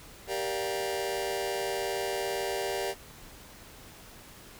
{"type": "chord", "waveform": "sawtooth", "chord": "G minor seventh", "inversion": "none", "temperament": "just", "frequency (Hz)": [392, 470.4, 588, 705.6], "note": ["G4", "Bb4", "D5", "F5"], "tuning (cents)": [0, 16, 2, 18], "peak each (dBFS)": [-29, -32, -32, -34], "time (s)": [0.27, 2.95], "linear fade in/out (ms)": 50, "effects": ["pink hiss -50 dBFS RMS until 4.59 s"]}